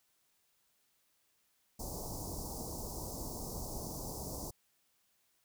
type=band-stop noise; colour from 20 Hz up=pink; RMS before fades=-42 dBFS; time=1.79-4.51 s; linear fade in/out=10 ms; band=990 to 4900 Hz; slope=48 dB/octave; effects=white hiss -75 dBFS RMS until 5.44 s